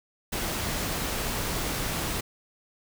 pink noise, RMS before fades -30 dBFS, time 0.32-2.21 s, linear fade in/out 10 ms, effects none

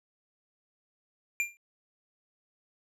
square tone with exponential decay, 2385 Hz, D7, 26 cents sharp, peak -24 dBFS, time 1.4-1.57 s, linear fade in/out 0 ms, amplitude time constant 36 ms, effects low-pass 11000 Hz 12 dB/octave

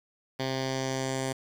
10% pulse tone with low-pass filter sweep, 132.3 Hz, C3, 20 cents sharp, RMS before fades -31 dBFS, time 0.39-1.33 s, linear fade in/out 10 ms, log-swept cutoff 4300 to 8600 Hz, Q 2.2, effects 8-bit

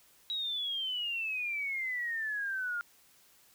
sine exponential sweep, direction down, 3872 to 1400 Hz, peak -32 dBFS, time 0.3-2.81 s, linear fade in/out 0 ms, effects white hiss -63 dBFS RMS until 3.54 s

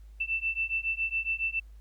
sine beating tone pair, 2663 / 2670.2 Hz, E7 / E7, +17 / +22 cents, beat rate 7.2 Hz, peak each -31 dBFS, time 0.2-1.6 s, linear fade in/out 10 ms, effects added 52 Hz sine -46 dBFS peak until 1.8 s + pink hiss -70 dBFS RMS until 1.8 s

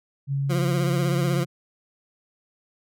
sine tone with pitch glide, 138.5 to 139.38 Hz, C#3 to C#3, -1 to +10 cents, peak -22 dBFS, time 0.27-1.46 s, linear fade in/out 50 ms, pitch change +11 cents, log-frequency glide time 0.67-1.09 s
20% pulse tone with vibrato, 174.61 Hz, F3, in tune, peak -19 dBFS, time 0.49-1.45 s, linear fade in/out 20 ms, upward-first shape sine, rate 16 Hz, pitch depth 54 cents each way
effects none

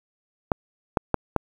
clicks, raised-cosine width 1 ms, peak -5 dBFS, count 4, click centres 0.518 / 0.972 / 1.143 / 1.363 s, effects 7-bit

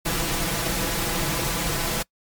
pink noise with comb filter, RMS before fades -25 dBFS, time 0.05-2.03 s, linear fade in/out 10 ms, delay 6 ms, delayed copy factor +0.65, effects noise-tail reverb RT60 0.1 s tail -25 dB re dry + MP3 96 kbps

